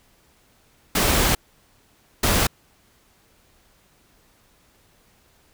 pink noise bursts at uneven times, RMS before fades -19 dBFS, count 2, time 0.95-1.35 / 2.23-2.47 s, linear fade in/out 5 ms, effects pink hiss -59 dBFS RMS until 5.53 s

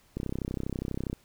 click train, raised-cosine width 3 ms, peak -19 dBFS, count 32, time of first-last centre 0.17-1.13 s, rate 32.3 Hz, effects pink hiss -63 dBFS RMS until 1.24 s

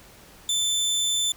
25% pulse tone, 3531 Hz, A7, 5 cents sharp, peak -18 dBFS, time 0.49-1.32 s, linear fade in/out 2 ms, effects pink hiss -50 dBFS RMS until 1.36 s

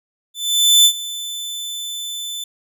sawtooth tone with ADSR envelope, 3520 Hz, A7, in tune, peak -4 dBFS, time 0.34-2.44 s, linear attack 510 ms, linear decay 74 ms, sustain -18 dB, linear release 4 ms, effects none

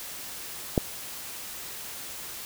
click, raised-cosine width 2 ms, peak -7 dBFS, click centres 0.778 s, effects white hiss -39 dBFS RMS until 2.45 s

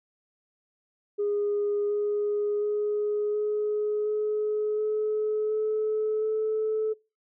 sine tone with pitch steps, 411.1 / 414.4 / 417.8 / 421.2 / 424.6 / 428.1 / 431.5 / 435 Hz, G#4 / G#4 / G#4 / G#4 / G#4 / A4 / A4 / A4, -18 / -4 / +10 / +24 / +38 / -47 / -34 / -20 cents, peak -23 dBFS, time 1.18-6.94 s, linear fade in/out 20 ms, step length 720 ms, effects noise-tail reverb RT60 0.3 s tail -25 dB re dry + tanh soft clip ceiling -20 dBFS

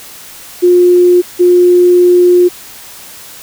sine tone pair in turn, 356 / 356 Hz, F4 / F4, +33 / +33 cents, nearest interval unison, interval 0 cents, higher neither, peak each -3 dBFS, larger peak neither, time 0.62-1.22 / 1.39-2.49 s, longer second, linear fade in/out 20 ms, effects white hiss -32 dBFS RMS until 3.42 s

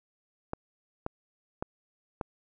clicks, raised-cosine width 1 ms, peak -18 dBFS, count 4, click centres 0.534 / 1.064 / 1.625 / 2.212 s, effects none

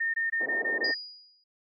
sine tone bursts, 1824 Hz, A#6, 38 cents flat, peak -25 dBFS, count 6, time 0-0.945 s, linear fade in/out 10 ms, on 140 ms, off 21 ms
pink band-pass noise, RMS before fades -37 dBFS, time 0.4-0.92 s, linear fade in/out 10 ms, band 340 to 670 Hz, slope 24 dB/octave
sine tone with exponential decay, 4895 Hz, D#8, 29 cents flat, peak -26 dBFS, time 0.84-1.44 s, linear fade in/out 5 ms, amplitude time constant 130 ms
effects MP3 32 kbps

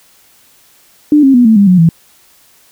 sine tone with pitch steps, 297.6 / 269.8 / 244.5 / 221.7 / 200.9 / 182.14 / 165.1 Hz, D4 / C#4 / B3 / A3 / G3 / F#3 / E3, +23 / -47 / -17 / +13 / +43 / -27 / +3 cents, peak -3 dBFS, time 1.12-1.89 s, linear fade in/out 2 ms, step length 110 ms, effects white hiss -47 dBFS RMS until 2.71 s

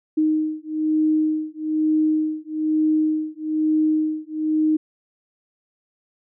sine beating tone pair, 310 / 311.1 Hz, D#4 / D#4, -6 / 0 cents, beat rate 1.1 Hz, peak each -21 dBFS, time 0.17-4.77 s, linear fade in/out 10 ms, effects none

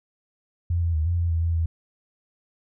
sine tone with pitch steps, 86 / 84.3 / 77.8 / 86.5 / 85.3 / 82.5 / 83.8 / 82.3 Hz, F2 / E2 / D#2 / F2 / F2 / E2 / E2 / E2, -26 / +39 / 0 / -16 / -40 / +2 / +29 / -2 cents, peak -20 dBFS, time 0.7-1.66 s, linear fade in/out 5 ms, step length 120 ms, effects none

